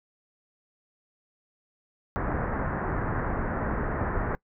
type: low-pass noise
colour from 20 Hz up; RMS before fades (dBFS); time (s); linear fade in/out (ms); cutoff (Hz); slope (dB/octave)
pink; -29; 2.16-4.35; 0; 1800; 48
effects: noise-tail reverb RT60 0.1 s tail -22 dB re dry